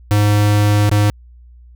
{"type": "tone with dropouts", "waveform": "square", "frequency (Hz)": 103.83, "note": "G#2", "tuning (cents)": 0, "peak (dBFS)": -11, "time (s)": [0.11, 1.1], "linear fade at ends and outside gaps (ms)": 0, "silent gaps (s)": [0.894, 0.915], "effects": ["added 60 Hz sine -39 dBFS peak until 1.75 s"]}